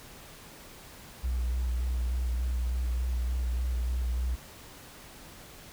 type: tone with vibrato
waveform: triangle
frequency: 61.4 Hz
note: B1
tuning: 9 cents flat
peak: -23 dBFS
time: 1.23-4.36 s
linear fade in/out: 20 ms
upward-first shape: square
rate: 3.4 Hz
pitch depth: 23 cents each way
effects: tanh soft clip ceiling -24 dBFS + pink hiss -49 dBFS RMS until 5.72 s

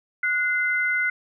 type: tone pair together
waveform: sine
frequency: 1464 / 2066 Hz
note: F#6 / C7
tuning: -19 / -22 cents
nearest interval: tritone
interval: 597 cents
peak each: -23 dBFS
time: 0.23-1.1 s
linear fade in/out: 5 ms
effects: none

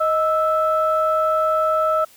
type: tone pair together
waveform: sine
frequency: 627 / 1315.6 Hz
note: D#5 / E6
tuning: +13 / -4 cents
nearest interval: octave + minor second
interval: 1283 cents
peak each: -18 dBFS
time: 0-2.05 s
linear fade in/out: 10 ms
effects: tanh soft clip ceiling -8 dBFS + white hiss -50 dBFS RMS until 2.16 s

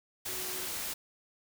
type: tone in noise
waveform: sine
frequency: 370 Hz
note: F#4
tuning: in tune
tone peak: -46 dBFS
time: 0.28-0.66 s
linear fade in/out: 10 ms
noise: white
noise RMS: -37 dBFS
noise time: 0.25-0.94 s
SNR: -12 dB
effects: none

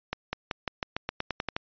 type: accelerating click train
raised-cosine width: 0.3 ms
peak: -13 dBFS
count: 12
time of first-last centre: 0.13-1.565 s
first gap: 200 ms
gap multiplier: 0.91
effects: resampled to 11025 Hz

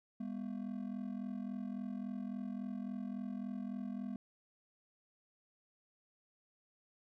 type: ring-modulated tone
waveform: triangle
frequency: 223.9 Hz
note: A3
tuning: 30 cents sharp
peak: -34 dBFS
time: 0.2-4.16 s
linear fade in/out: 2 ms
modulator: 21.8 Hz
effects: none

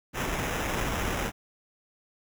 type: noise with sample-and-hold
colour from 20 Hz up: pink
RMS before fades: -30 dBFS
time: 0.13-1.32 s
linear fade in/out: 50 ms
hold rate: 4410 Hz
effects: none

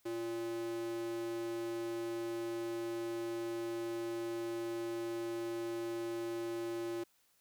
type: tone with high-pass filter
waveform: square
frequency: 115.3 Hz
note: A#2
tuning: 19 cents flat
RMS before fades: -39 dBFS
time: 0.05-7.04 s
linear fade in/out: 10 ms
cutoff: 350 Hz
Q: 3.4
effects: white hiss -72 dBFS RMS until 7.4 s

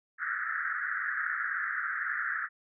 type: band-pass noise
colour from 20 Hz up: pink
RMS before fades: -33 dBFS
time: 0.18-2.49 s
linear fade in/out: 50 ms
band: 1300 to 1900 Hz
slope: 96 dB/octave
effects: none

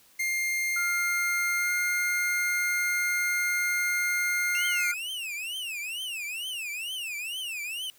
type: tone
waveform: 45% pulse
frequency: 2115 Hz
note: C7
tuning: 18 cents sharp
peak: -26 dBFS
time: 0.19-4.92 s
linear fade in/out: 10 ms
type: tone with pitch glide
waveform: sine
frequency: 1396.9 to 1427.1 Hz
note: F6 to F6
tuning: 0 to +37 cents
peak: -30 dBFS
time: 0.76-4.94 s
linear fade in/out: 5 ms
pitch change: +37 cents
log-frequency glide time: 1.57-1.72 s
type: tone with vibrato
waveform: 45% pulse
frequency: 2694 Hz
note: E7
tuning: 37 cents sharp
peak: -32 dBFS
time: 4.55-7.9 s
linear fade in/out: 0 ms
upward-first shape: triangle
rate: 2.2 Hz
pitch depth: 280 cents each way
effects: white hiss -59 dBFS RMS until 7.98 s

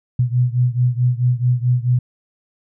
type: beating tone pair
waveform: sine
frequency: 122.2 / 126.8 Hz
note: B2 / B2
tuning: -18 / +46 cents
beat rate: 4.6 Hz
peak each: -16 / -18 dBFS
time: 0.19-1.99 s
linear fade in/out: 5 ms
effects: none

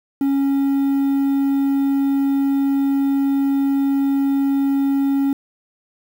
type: tone with quantisation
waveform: triangle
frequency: 275.6 Hz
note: C#4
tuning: 10 cents flat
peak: -13 dBFS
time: 0.21-5.33 s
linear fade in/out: 2 ms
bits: 7
effects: none

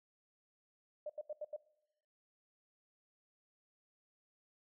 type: tone bursts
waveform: sine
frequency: 602 Hz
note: D5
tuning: 43 cents sharp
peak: -39 dBFS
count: 5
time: 1.06-1.564 s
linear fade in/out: 5 ms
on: 36 ms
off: 81 ms
effects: noise-tail reverb RT60 0.9 s tail -21 dB re dry

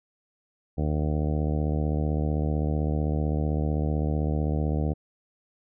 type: harmonic tone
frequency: 75.7 Hz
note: D#2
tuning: 47 cents flat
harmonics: 1 / 2 / 3 / 4 / 5 / 6 / 7 / 8 / 9 / 10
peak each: -26 / -28 / -33 / -34 / -41 / -37 / -39 / -43 / -42 / -43 dBFS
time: 0.77-4.94 s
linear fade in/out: 20 ms
effects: none

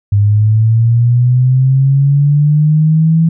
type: linear sweep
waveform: sine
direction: up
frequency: 100.6 to 164.9 Hz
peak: -6 dBFS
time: 0.12-3.29 s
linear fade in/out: 5 ms
effects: none

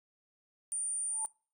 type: tone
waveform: sine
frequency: 9070 Hz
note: C#9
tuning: 39 cents sharp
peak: -32 dBFS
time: 0.72-1.26 s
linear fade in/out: 0 ms
type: tone with exponential growth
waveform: sine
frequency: 880 Hz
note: A5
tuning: in tune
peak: -35 dBFS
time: 1.08-1.25 s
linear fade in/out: 0 ms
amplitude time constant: 36 ms
effects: noise-tail reverb RT60 0.4 s tail -25 dB re dry + tanh soft clip ceiling -24 dBFS

